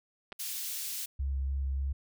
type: clicks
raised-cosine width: 0.3 ms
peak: -26 dBFS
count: 2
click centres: 0.321 / 0.326 s
type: high-pass noise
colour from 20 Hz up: white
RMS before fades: -37 dBFS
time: 0.39-1.06 s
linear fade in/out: 10 ms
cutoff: 3100 Hz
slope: 12 dB/octave
type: tone with vibrato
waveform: sine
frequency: 67.9 Hz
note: C#2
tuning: 35 cents flat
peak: -29 dBFS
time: 1.19-1.93 s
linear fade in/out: 10 ms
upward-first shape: square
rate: 3.4 Hz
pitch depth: 12 cents each way
effects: none